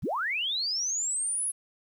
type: linear sweep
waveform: sine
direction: up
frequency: 41.15 to 10710 Hz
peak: -27 dBFS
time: 0.02-1.52 s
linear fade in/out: 20 ms
effects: 10-bit